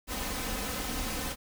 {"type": "noise with comb filter", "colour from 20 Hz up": "pink", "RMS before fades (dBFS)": -34, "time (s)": [0.07, 1.36], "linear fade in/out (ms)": 50, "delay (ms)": 3.9, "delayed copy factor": 0.6, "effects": []}